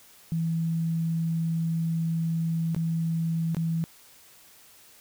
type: tone with dropouts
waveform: sine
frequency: 164.3 Hz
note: E3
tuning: 5 cents flat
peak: -24 dBFS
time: 0.32-3.84 s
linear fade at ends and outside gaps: 0 ms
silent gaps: 2.747-2.764 / 3.547-3.568 s
effects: white hiss -54 dBFS RMS until 5 s